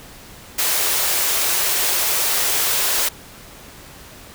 white high-pass noise, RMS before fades -19 dBFS, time 0.58-3.09 s, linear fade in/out 10 ms, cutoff 330 Hz, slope 48 dB/octave, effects pink hiss -41 dBFS RMS until 4.34 s

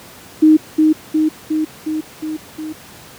sine tone with echo, 311.1 Hz, D#4, in tune, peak -5 dBFS, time 0.42-0.57 s, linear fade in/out 10 ms, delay 360 ms, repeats 6, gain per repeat -3 dB, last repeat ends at 2.73 s, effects pink hiss -39 dBFS RMS until 3.18 s + high-pass 100 Hz 12 dB/octave

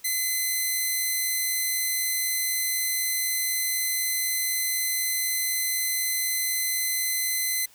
5% pulse tone, 2036 Hz, C7, 48 cents flat, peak -14 dBFS, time 0.04-7.66 s, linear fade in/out 10 ms, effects white hiss -55 dBFS RMS until 7.74 s

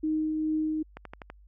sine tone with tremolo, 311.1 Hz, D#4, in tune, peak -24 dBFS, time 0.03-0.83 s, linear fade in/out 10 ms, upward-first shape triangle, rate 2.4 Hz, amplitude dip 30%
click train, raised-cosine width 0.5 ms, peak -25 dBFS, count 5, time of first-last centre 0.97-1.301 s, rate 12.1 Hz
effects added 50 Hz sine -52 dBFS peak until 1.47 s

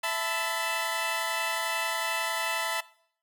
15% pulse chord, E suspended fourth, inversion none, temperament equal with one note detuned, 659.3 / 880 / 1004.5 Hz, E5 / A5 / B5, 0 / 0 / +29 cents, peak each -26 dBFS, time 0.03-2.81 s, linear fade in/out 10 ms, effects noise-tail reverb RT60 0.6 s tail -20 dB re dry

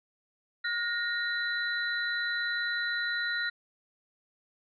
sine tone cluster, 1432 / 1862 / 3987 Hz, F6 / A#6 / B7, +43 / -2 / +16 cents, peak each -32 / -32 / -36 dBFS, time 0.64-3.5 s, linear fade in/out 10 ms, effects none

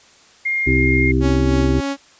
sine tone, 2126 Hz, C7, 27 cents sharp, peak -17 dBFS, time 0.45-1.12 s, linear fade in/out 10 ms
harmonic tone, 64.9 Hz, C2, 13 cents flat, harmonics 1 / 2 / 4 / 5 / 6, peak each -18 / -20 / -20 / -22 / -22 dBFS, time 0.66-1.81 s, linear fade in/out 20 ms
sawtooth tone with tremolo, 277.8 Hz, C#4, 4 cents sharp, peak -16 dBFS, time 1.2-1.97 s, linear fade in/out 50 ms, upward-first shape sine, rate 3.3 Hz, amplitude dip 40%
effects white hiss -49 dBFS RMS until 2.19 s + resampled to 16000 Hz

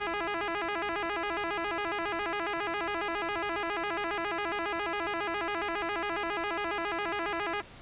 10% pulse tone with vibrato, 370.9 Hz, F#4, 4 cents sharp, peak -22 dBFS, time 0-7.62 s, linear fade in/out 20 ms, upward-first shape square, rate 7.3 Hz, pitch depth 180 cents each way, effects pink hiss -50 dBFS RMS until 7.81 s + resampled to 8000 Hz

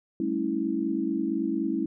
sine chord, A dominant seventh, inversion third, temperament equal with one note detuned, 196 / 220 / 277.2 / 326.4 Hz, G3 / A3 / C#4 / E4, 0 / 0 / 0 / -17 cents, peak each -34 / -32 / -30 / -28 dBFS, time 0.2-1.86 s, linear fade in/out 2 ms, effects none

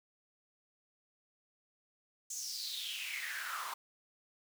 pink noise with high-pass filter sweep, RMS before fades -41 dBFS, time 2.3-3.74 s, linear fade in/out 5 ms, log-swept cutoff 6800 to 1000 Hz, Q 6.3, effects none

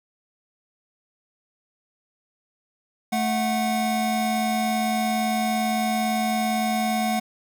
square tone pair together, 219.1 / 735 Hz, A3 / F#5, -7 / -12 cents, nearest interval octave + major sixth, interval 2095 cents, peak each -25 / -25 dBFS, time 3.12-7.2 s, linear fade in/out 10 ms, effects none

